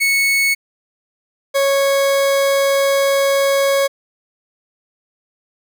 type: tone pair in turn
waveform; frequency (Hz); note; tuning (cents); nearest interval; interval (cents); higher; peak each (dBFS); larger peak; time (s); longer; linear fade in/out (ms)
40% pulse; 2209 / 552.2; C#7 / C#5; -7 / -7; 2 octaves; 2400; first; -12; neither; 0-0.55 / 1.54-3.88; second; 20
effects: none